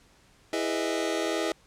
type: chord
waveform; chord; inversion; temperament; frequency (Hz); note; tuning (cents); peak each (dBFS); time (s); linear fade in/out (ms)
sawtooth; E major seventh; none; just; 329.6 / 412 / 494.4 / 618.1; E4 / G#4 / B4 / D#5; 0 / -14 / +2 / -12; -26 / -28 / -31 / -28; 0.53-1.52; 2
effects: pink hiss -60 dBFS RMS until 1.66 s + low-pass 9000 Hz 12 dB/octave

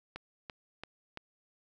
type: click train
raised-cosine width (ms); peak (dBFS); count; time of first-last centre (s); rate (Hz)
0.3; -25; 4; 0.16-1.174; 2.96
effects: none

